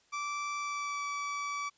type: tone with pitch glide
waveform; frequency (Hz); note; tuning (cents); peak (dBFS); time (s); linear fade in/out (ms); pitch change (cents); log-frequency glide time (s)
30% pulse; 1165 to 1149.6; D6 to D6; -14 to -37; -31; 0.12-1.7; 20; -23; 0.58-1.05
effects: white hiss -68 dBFS RMS until 1.77 s + resampled to 16000 Hz